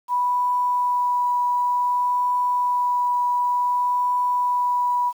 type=tone with vibrato; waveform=sine; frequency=983 Hz; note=B5; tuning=8 cents flat; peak=-18 dBFS; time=0.08-5.13 s; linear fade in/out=50 ms; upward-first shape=triangle; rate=0.55 Hz; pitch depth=8 cents each way; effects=8-bit